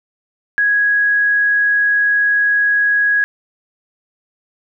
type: tone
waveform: sine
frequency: 1661.2 Hz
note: G#6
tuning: in tune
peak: -11 dBFS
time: 0.58-3.24 s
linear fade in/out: 0 ms
effects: none